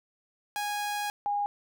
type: tone pair in turn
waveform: sawtooth / sine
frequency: 826 / 817.5 Hz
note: G#5 / G#5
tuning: -10 / -28 cents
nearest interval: unison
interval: 18 cents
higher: first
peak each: -26 dBFS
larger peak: neither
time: 0.56-1.1 / 1.26-1.46 s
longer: first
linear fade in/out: 0 ms
effects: none